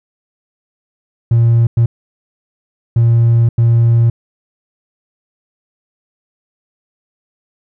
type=tone bursts at uneven times; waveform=triangle; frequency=116.54 Hz; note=A#2; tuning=in tune; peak=-4 dBFS; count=4; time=1.31-1.67 / 1.77-1.86 / 2.96-3.49 / 3.58-4.1 s; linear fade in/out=5 ms; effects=tanh soft clip ceiling -2 dBFS